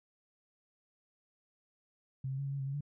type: tone with pitch steps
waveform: sine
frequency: 132.9 / 134.1 / 139.4 / 137.9 / 139.6 / 134.6 / 137.8 / 144.6 Hz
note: C3 / C3 / C#3 / C#3 / C#3 / C3 / C#3 / D3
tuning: +27 / +43 / +10 / -9 / +13 / +49 / -10 / -27 cents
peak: -34 dBFS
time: 2.24-2.808 s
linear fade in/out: 5 ms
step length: 71 ms
effects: none